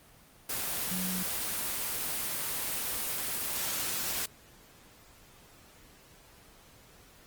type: tone in noise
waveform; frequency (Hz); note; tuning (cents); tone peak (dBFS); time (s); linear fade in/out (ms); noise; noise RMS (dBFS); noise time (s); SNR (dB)
sine; 183.7; F#3; -12; -34; 0.91-1.23; 5; white; -33; 0.49-4.26; -4
effects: pink hiss -57 dBFS RMS until 7.26 s + Opus 24 kbps